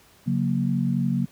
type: chord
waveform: sine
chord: F# major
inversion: second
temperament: equal with one note detuned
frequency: 138.59 / 182.24 / 233.1 Hz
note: C#3 / F#3 / A#3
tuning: 0 / -26 / 0 cents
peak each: -25 dBFS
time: 0.26-1.26 s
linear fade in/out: 20 ms
effects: pink hiss -55 dBFS RMS until 1.31 s + high-pass 60 Hz 12 dB/octave